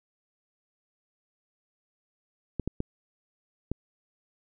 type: clicks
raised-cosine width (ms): 3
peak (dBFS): -16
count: 4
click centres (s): 2.597 / 2.676 / 2.804 / 3.716
effects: none